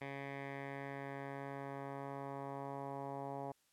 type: tone with low-pass filter sweep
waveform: 10% pulse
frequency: 138.59 Hz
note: C#3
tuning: in tune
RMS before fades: -45 dBFS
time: 0.01-3.52 s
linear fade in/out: 5 ms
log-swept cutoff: 2300 to 840 Hz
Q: 2.4
effects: white hiss -75 dBFS RMS until 3.72 s + low-pass 12000 Hz 12 dB/octave